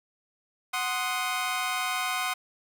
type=chord; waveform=20% pulse; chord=C diminished; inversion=second; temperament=equal; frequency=740 / 1046.5 / 1244.5 Hz; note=Gb5 / C6 / Eb6; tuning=0 / 0 / 0 cents; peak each=-27 dBFS; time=0.73-2.34 s; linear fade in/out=10 ms; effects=none